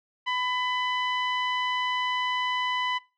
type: tone with low-pass filter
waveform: sawtooth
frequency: 1000 Hz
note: B5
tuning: 21 cents sharp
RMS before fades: -28 dBFS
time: 0.26-2.99 s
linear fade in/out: 20 ms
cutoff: 2700 Hz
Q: 2.9
effects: noise-tail reverb RT60 0.3 s tail -22 dB re dry